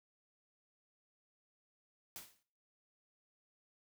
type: noise with exponential decay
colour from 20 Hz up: white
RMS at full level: -45 dBFS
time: 2.16-2.43 s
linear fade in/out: 0 ms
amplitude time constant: 57 ms
effects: noise-tail reverb RT60 0.5 s tail -20 dB re dry